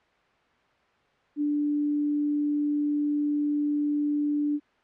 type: tone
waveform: sine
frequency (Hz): 293.7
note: D4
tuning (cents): 0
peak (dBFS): -23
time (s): 1.36-4.6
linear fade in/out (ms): 50
effects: white hiss -63 dBFS RMS until 4.83 s + low-pass 2000 Hz 12 dB/octave